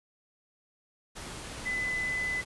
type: tone in noise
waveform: sine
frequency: 2010 Hz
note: B6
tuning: 30 cents sharp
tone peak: -29 dBFS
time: 1.65-2.42 s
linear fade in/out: 20 ms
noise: pink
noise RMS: -41 dBFS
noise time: 1.15-2.45 s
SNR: +9 dB
effects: resampled to 24000 Hz